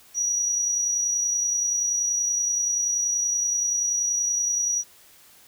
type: tone with amplitude modulation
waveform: sine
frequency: 5800 Hz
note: F#8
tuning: 35 cents flat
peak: -20 dBFS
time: 0.14-4.84 s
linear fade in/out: 50 ms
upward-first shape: sine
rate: 30.5 Hz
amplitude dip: 30%
effects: white hiss -53 dBFS RMS until 5.47 s